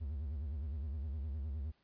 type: tone with vibrato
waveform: triangle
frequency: 73 Hz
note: D2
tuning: 10 cents flat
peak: -35 dBFS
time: 0-1.72 s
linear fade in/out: 20 ms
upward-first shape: sine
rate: 9.7 Hz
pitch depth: 180 cents each way
effects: pink hiss -75 dBFS RMS until 1.83 s + resampled to 11025 Hz